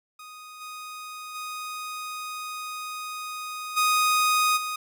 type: tone with level steps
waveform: sawtooth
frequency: 1244.5 Hz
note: D#6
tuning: in tune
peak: -38 / -33 / -29 / -16 / -25 dBFS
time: 0.19-4.76 s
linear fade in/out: 5 ms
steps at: 0.6 / 1.34 / 3.76 / 4.56 s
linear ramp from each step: 20 ms
effects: none